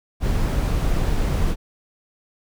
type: noise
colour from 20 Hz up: brown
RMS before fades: -20 dBFS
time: 0.2-1.56 s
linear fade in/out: 50 ms
effects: none